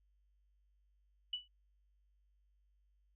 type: tone with exponential decay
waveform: sine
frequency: 2960 Hz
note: F#7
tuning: in tune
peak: -33 dBFS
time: 1.33-1.48 s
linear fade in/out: 5 ms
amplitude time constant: 32 ms
effects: added 50 Hz sine -70 dBFS peak until 3.15 s